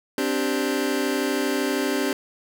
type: chord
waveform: sawtooth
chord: C suspended second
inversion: none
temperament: just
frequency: 261.6 / 294.3 / 392.4 Hz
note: C4 / D4 / G4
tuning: 0 / +4 / +2 cents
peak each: -22 dBFS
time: 0.18-2.13 s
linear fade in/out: 2 ms
effects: none